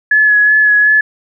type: tone with vibrato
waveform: sine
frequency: 1700 Hz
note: G#6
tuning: 40 cents sharp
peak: -6 dBFS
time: 0.11-1.01 s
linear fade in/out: 5 ms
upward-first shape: sine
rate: 2.7 Hz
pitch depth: 21 cents each way
effects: none